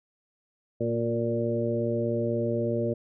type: harmonic tone with a mistuned harmonic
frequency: 116.54 Hz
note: A#2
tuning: in tune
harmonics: 1 / 2 / 3 / 4 / 5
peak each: -31 / -31 / -31 / -31 / -31 dBFS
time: 0.8-2.94 s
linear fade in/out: 10 ms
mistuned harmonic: 3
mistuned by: +23 cents
effects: none